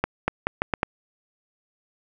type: accelerating click train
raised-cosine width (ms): 0.5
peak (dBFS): -6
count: 6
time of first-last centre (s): 0.04-0.831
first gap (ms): 240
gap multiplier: 0.79
effects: none